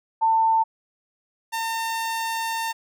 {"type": "tone pair in turn", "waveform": ["sine", "sawtooth"], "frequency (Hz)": [895, 906.4], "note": ["A5", "A#5"], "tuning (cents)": [29, -49], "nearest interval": "unison", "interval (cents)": 22, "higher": "second", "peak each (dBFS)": [-16, -21], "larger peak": "first", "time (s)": [[0.21, 0.64], [1.52, 2.73]], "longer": "second", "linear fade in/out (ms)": 20, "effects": []}